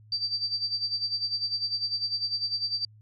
sine tone with tremolo, 4658 Hz, D8, 15 cents flat, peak -24 dBFS, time 0.12-2.85 s, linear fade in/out 2 ms, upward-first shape sine, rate 10 Hz, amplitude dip 75%, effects added 107 Hz sine -51 dBFS peak until 3.01 s + AAC 48 kbps

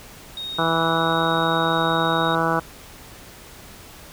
sine tone with pitch glide, 3729 to 3764 Hz, A#7 to A#7, 0 to +16 cents, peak -28 dBFS, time 0.37-2.35 s, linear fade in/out 2 ms, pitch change +16 cents, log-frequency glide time 0.64-1.15 s
harmonic tone, 164.2 Hz, E3, 6 cents flat, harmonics 1 / 2 / 3 / 4 / 5 / 6 / 7 / 8 / 9, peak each -27 / -27 / -27 / -27 / -27 / -27 / -27 / -27 / -27 dBFS, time 0.58-2.6 s, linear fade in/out 10 ms
effects pink hiss -43 dBFS RMS until 4.12 s

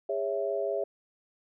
sine chord, C# minor, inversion second, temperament equal with one note detuned, 407.9 / 554.4 / 659.3 Hz, G#4 / C#5 / E5, -31 / 0 / 0 cents, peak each -32 dBFS, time 0.09-0.84 s, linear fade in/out 5 ms, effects none

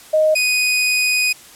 sine / sawtooth tone pair in turn, 622.3 / 2489 Hz, D#5 / D#7, 0 / 0 cents, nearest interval 2 octaves, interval 2400 cents, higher second, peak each -11 dBFS, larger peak neither, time 0.13-0.35 / 0.35-1.33 s, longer second, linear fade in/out 10 ms, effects white hiss -42 dBFS RMS until 1.55 s + low-pass 12000 Hz 12 dB/octave

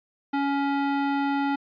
square tone with band-pass filter, 280 Hz, C#4, 18 cents sharp, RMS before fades -25 dBFS, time 0.33-1.56 s, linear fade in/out 10 ms, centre 820 Hz, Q 0.69, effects resampled to 11025 Hz

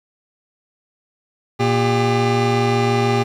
25% pulse tone pair together, 118.1 / 400.1 Hz, A#2 / G4, +23 / +35 cents, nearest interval octave + major sixth, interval 2112 cents, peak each -14 dBFS, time 1.59-3.24 s, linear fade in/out 20 ms, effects low-pass 5000 Hz 12 dB/octave + 8-bit

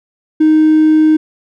triangle tone with hard clipping, 311.1 Hz, D#4, in tune, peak -6 dBFS, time 0.4-1.17 s, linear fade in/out 10 ms, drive 4 dB, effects none

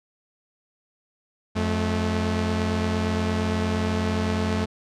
sawtooth tone pair together, 88.5 / 216.8 Hz, F2 / A3, +23 / -25 cents, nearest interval octave + major third, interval 1552 cents, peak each -21 dBFS, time 1.55-4.66 s, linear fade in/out 20 ms, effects low-pass 6000 Hz 12 dB/octave

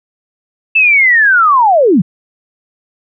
sine linear sweep, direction down, 2666 to 146.83 Hz, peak -5 dBFS, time 0.75-2.02 s, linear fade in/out 10 ms, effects none

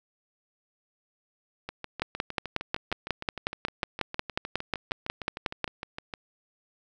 two click trains, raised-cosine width 0.3 ms, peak -19 / -10 dBFS, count 30 / 21, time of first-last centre 1.69-6.138 / 2.02-5.643 s, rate 6.52 / 5.52 Hz, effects none

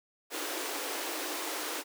pink high-pass noise, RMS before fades -36 dBFS, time 0.3-1.84 s, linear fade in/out 50 ms, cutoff 280 Hz, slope 96 dB/octave, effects none

